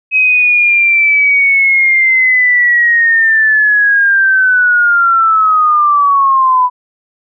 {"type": "linear sweep", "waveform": "sine", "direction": "down", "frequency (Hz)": [2545, 987.8], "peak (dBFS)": -6, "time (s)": [0.11, 6.7], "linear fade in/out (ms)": 50, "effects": []}